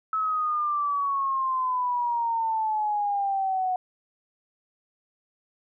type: exponential sweep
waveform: sine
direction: down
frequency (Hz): 1300 to 733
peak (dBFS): -23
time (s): 0.13-3.76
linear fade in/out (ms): 2
effects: none